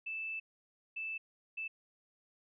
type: tone bursts at uneven times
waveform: sine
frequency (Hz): 2637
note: E7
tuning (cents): 0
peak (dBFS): -37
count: 3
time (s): 0.06-0.4 / 0.96-1.18 / 1.57-1.68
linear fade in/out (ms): 10
effects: none